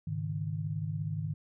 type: chord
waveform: sine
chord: Ab suspended fourth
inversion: none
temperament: equal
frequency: 103.83 / 138.59 / 155.56 Hz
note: Ab2 / Db3 / Eb3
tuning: 0 / 0 / 0 cents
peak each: -36 / -40 / -34 dBFS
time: 0.07-1.34 s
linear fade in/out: 5 ms
effects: none